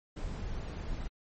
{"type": "noise", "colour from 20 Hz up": "brown", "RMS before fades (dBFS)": -37, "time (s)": [0.16, 1.08], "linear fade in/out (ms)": 10, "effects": ["MP3 32 kbps"]}